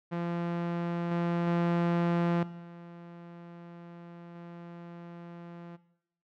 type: tone with level steps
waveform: sawtooth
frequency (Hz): 171.6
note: F3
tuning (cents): -30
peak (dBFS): -27 / -24 / -22 / -42 / -40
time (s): 0.11-5.77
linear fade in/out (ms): 20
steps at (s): 1.11 / 1.47 / 2.43 / 4.35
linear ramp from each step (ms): 2
effects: noise-tail reverb RT60 0.8 s tail -17 dB re dry + low-pass 2000 Hz 12 dB/octave